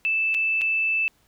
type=tone with dropouts; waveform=sine; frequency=2637 Hz; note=E7; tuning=in tune; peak=-20 dBFS; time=0.05-1.08 s; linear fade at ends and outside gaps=0 ms; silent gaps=0.343-0.347 / 0.612-0.617 s; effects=pink hiss -63 dBFS RMS until 1.27 s